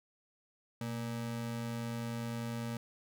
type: ring-modulated tone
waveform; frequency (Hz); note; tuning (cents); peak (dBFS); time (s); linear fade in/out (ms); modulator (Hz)
square; 176.2; F3; +16; -34; 0.81-2.77; 0; 55.1
effects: none